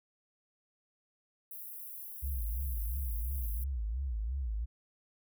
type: high-pass noise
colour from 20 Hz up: white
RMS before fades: -45 dBFS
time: 1.51-3.64 s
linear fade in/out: 2 ms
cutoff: 11000 Hz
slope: 48 dB/octave
type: tone with vibrato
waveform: sine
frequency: 60.2 Hz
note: B1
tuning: 44 cents flat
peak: -32 dBFS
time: 2.22-4.66 s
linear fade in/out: 20 ms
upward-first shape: sine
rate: 2.9 Hz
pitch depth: 240 cents each way
effects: none